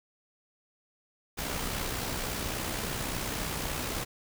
pink noise with amplitude modulation, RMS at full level -32 dBFS, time 1.37-4.05 s, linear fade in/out 20 ms, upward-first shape sine, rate 63.6 Hz, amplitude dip 40%, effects none

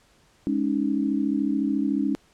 sine chord, Ab suspended fourth, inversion none, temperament equal, 207.7 / 277.2 / 311.1 Hz, Ab3 / Db4 / Eb4, 0 / 0 / 0 cents, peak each -27 / -24 / -27 dBFS, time 0.47-2.15 s, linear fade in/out 0 ms, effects pink hiss -60 dBFS RMS until 2.33 s + low-pass 9000 Hz 12 dB/octave

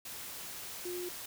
sine tone in noise, 355.9 Hz, F4, 33 cents sharp, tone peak -37 dBFS, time 0.85-1.09 s, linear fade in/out 5 ms, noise white, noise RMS -44 dBFS, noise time 0.05-1.26 s, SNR +4 dB, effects none

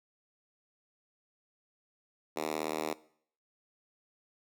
5% pulse tone with high-pass filter, 77.78 Hz, D#2, in tune, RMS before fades -35 dBFS, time 2.36-2.94 s, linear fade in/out 10 ms, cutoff 340 Hz, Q 1.2, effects noise-tail reverb RT60 0.6 s tail -20 dB re dry

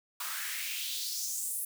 white noise with high-pass filter sweep, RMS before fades -36 dBFS, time 0.2-1.65 s, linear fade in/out 5 ms, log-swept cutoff 1100 to 11000 Hz, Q 3.1, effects none

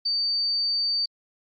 sine tone, 4600 Hz, D8, 37 cents flat, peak -22 dBFS, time 0.05-1.06 s, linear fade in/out 10 ms, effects Opus 48 kbps

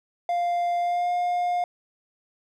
triangle tone with pitch glide, 698.5 to 709.9 Hz, F5 to F5, 0 to +28 cents, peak -20 dBFS, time 0.29-1.64 s, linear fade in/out 2 ms, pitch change +28 cents, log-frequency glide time 0.79-1.11 s, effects none

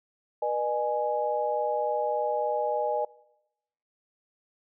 sine tone cluster, 483.6 / 607 / 833 Hz, B4 / D#5 / G#5, -36 / -43 / +5 cents, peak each -31 / -29 / -29 dBFS, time 0.42-3.05 s, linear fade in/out 5 ms, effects noise-tail reverb RT60 0.9 s tail -23 dB re dry

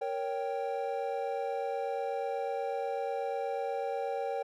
triangle chord, G diminished, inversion first, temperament equal, 466.2 / 554.4 / 784 Hz, Bb4 / Db5 / G5, 0 / 0 / 0 cents, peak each -34 dBFS, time 0.01-4.43 s, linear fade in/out 10 ms, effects none

